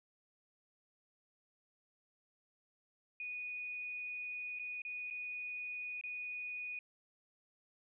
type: tone with dropouts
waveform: sine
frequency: 2472 Hz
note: D#7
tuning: 12 cents flat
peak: -40 dBFS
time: 3.2-6.79 s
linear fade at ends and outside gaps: 2 ms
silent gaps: 4.589-4.595 / 4.819-4.85 / 5.102-5.108 / 6.012-6.037 s
effects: none